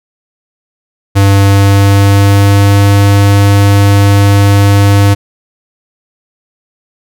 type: tone with pitch glide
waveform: square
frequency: 99 to 100.38 Hz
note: G2 to G2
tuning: +18 to +42 cents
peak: -4 dBFS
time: 1.15-5.15 s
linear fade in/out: 20 ms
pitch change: +24 cents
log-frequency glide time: 1.36-2.77 s
effects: none